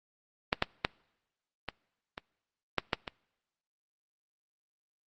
clicks, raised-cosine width 0.3 ms, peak -8 / -8 / -9 / -18 / -22 / -10 / -10 / -20 dBFS, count 8, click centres 0.529 / 0.624 / 0.849 / 1.687 / 2.179 / 2.783 / 2.932 / 3.078 s, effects noise-tail reverb RT60 1.0 s tail -26 dB re dry + Opus 24 kbps

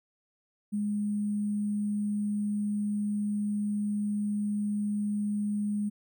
sine tone with sample-and-hold, 207.3 Hz, G#3, 3 cents flat, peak -27 dBFS, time 0.72-5.9 s, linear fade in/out 20 ms, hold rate 8820 Hz, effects none

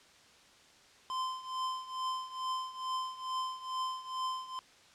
square tone with tremolo, 1034 Hz, C6, 21 cents flat, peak -32 dBFS, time 1.1-4.59 s, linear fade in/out 0 ms, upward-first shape triangle, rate 2.3 Hz, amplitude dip 85%, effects white hiss -60 dBFS RMS until 4.94 s + low-pass 6000 Hz 12 dB/octave

